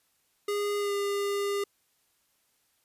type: tone with pitch glide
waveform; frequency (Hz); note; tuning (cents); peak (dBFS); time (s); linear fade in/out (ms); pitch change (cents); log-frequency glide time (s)
square; 410 to 403; G#4 to G4; -22 to +48; -28; 0.48-1.64; 5; -30; 0.78-0.93
effects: white hiss -71 dBFS RMS until 2.84 s + resampled to 32000 Hz